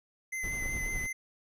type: tone with vibrato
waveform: square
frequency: 2050 Hz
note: C7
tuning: 36 cents flat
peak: -34 dBFS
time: 0.32-1.13 s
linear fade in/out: 10 ms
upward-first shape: triangle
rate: 5.5 Hz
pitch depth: 24 cents each way
type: noise with tremolo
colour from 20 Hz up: brown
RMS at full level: -37 dBFS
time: 0.43-1.07 s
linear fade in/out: 10 ms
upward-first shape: triangle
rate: 10 Hz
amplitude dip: 30%
type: clicks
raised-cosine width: 2 ms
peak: -33 dBFS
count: 4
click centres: 0.624 / 0.659 / 0.771 / 0.958 s
effects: resampled to 32000 Hz